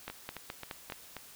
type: two click trains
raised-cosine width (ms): 0.3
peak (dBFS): -22 / -24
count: 5 / 5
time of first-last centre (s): 0.08-0.922 / 0.1-1.167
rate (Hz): 4.75 / 3.75
effects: white hiss -53 dBFS RMS until 1.35 s